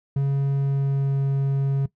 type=tone with pitch glide; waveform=triangle; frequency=138.59 to 137.55 Hz; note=C#3 to C#3; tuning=0 to -13 cents; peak=-17 dBFS; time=0.16-1.86 s; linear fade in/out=5 ms; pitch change=-13 cents; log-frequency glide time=0.55-1.22 s; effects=noise-tail reverb RT60 0.1 s tail -18 dB re dry